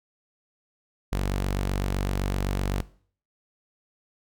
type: tone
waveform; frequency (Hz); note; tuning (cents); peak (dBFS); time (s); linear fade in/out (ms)
sawtooth; 47.84; G1; -41; -20; 1.12-2.82; 10
effects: noise-tail reverb RT60 0.5 s tail -19 dB re dry